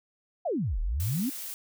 sine exponential two-way sweep, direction down then up, 784 to 35.37 to 289.1 Hz, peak -26 dBFS, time 0.45-1.3 s, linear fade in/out 10 ms, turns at 0.8 s
blue noise, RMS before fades -38 dBFS, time 1-1.54 s, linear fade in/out 0 ms
effects none

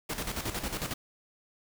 pink noise with tremolo, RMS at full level -33 dBFS, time 0.09-0.94 s, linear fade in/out 10 ms, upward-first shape square, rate 11 Hz, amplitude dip 60%, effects none

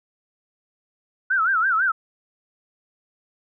sine tone with vibrato, 1431 Hz, F6, 42 cents sharp, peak -17 dBFS, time 1.3-1.92 s, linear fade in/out 10 ms, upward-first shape sine, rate 6 Hz, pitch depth 190 cents each way, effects none

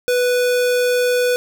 square tone, 493.9 Hz, B4, in tune, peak -15 dBFS, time 0.08-1.36 s, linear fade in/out 0 ms, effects none

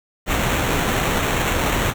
pink noise with sample-and-hold, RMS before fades -20 dBFS, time 0.26-1.94 s, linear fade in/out 50 ms, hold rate 4900 Hz, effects none

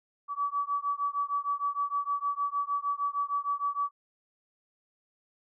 sine beating tone pair, 1142 / 1148.5 Hz, D6 / D6, -49 / -39 cents, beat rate 6.5 Hz, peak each -31 dBFS, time 0.28-3.91 s, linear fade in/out 50 ms, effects none

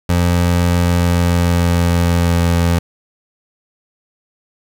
25% pulse tone with pitch glide, 87.31 to 85.51 Hz, F2 to F2, 0 to -36 cents, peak -8 dBFS, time 0.09-2.79 s, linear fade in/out 5 ms, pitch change -36 cents, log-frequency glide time 0.77-2.67 s, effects 7-bit

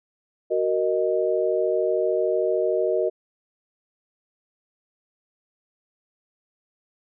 sine chord, D# minor, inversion first, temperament just, 373.4 / 466.7 / 622.3 Hz, F#4 / A#4 / D#5, +16 / +2 / 0 cents, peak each -24 dBFS, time 0.5-3.1 s, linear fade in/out 20 ms, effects none

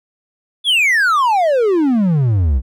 triangle exponential sweep, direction down, 3520 to 59 Hz, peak -9 dBFS, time 0.64-2.62 s, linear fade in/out 50 ms, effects none

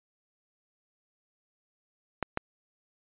clicks, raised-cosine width 0.5 ms, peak -13 dBFS, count 2, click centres 2.227 / 2.374 s, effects resampled to 8000 Hz

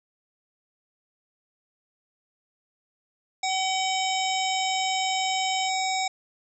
harmonic tone, 758 Hz, F#5, 42 cents sharp, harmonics 1 / 3 / 5 / 7 / 9 / 10, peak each -26 / -31 / -33 / -35 / -39 / -36 dBFS, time 3.43-6.08 s, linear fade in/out 5 ms
sine tone, 3056 Hz, G7, 45 cents flat, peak -33 dBFS, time 3.48-5.7 s, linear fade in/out 50 ms
effects none

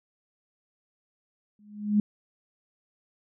sine tone with exponential growth, 208.4 Hz, G#3, 6 cents sharp, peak -16 dBFS, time 1.59-2 s, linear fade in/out 2 ms, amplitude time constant 87 ms, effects none

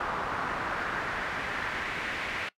brown noise with band-pass filter sweep, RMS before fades -33 dBFS, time 0-2.49 s, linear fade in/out 5 ms, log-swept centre 1200 to 2200 Hz, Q 2, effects noise-tail reverb RT60 0.1 s tail -20 dB re dry

